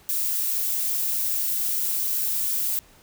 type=noise; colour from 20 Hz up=violet; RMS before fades=-25 dBFS; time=0.09-2.79 s; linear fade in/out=0 ms; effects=pink hiss -54 dBFS RMS until 3.02 s